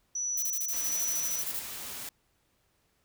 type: tone with tremolo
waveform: sine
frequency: 5920 Hz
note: F#8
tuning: in tune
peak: -29 dBFS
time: 0.15-1.42 s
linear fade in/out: 5 ms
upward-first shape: sine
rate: 1.4 Hz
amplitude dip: 30%
type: noise bursts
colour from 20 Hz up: violet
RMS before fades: -34 dBFS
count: 16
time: 0.37-1.595 s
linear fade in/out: 5 ms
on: 55 ms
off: 23 ms
type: noise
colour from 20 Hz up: white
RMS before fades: -40 dBFS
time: 0.73-2.09 s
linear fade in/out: 2 ms
effects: pink hiss -72 dBFS RMS until 3.04 s